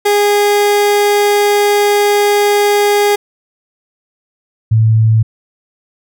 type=tone pair in turn; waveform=30% pulse / sine; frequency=410.8 / 110.96 Hz; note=G#4 / A2; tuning=-19 / +15 cents; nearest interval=octave + major seventh; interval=2266 cents; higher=first; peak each=-6 dBFS; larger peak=neither; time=0.05-3.16 / 4.71-5.23 s; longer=first; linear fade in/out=10 ms; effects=none